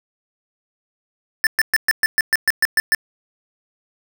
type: tone bursts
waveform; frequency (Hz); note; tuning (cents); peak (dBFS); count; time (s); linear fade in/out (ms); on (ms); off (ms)
square; 1766; A6; +6; -13; 11; 1.44-2.948; 0; 28; 120
effects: none